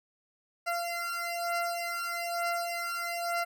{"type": "beating tone pair", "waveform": "20% pulse", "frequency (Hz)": [688, 689.1], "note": ["F5", "F5"], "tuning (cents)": [-26, -23], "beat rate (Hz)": 1.1, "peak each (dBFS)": -29, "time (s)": [0.66, 3.45], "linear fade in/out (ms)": 20, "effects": []}